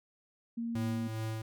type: tone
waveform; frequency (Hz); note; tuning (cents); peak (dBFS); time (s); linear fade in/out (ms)
sine; 232.3; A#3; -6; -33; 0.57-1.08; 10
type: tone with tremolo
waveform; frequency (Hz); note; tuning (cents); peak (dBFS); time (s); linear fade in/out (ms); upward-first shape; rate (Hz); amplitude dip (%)
square; 110.7; A2; +11; -34; 0.75-1.42; 5; sine; 2.5; 40
effects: none